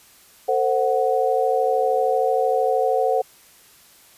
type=chord; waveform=sine; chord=F# diminished; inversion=first; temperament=equal with one note detuned; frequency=450.3 / 523.3 / 740 Hz; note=A4 / C5 / F#5; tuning=+40 / 0 / 0 cents; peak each=-22 / -21 / -21 dBFS; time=0.48-3.22 s; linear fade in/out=10 ms; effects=white hiss -51 dBFS RMS until 4.17 s + resampled to 32000 Hz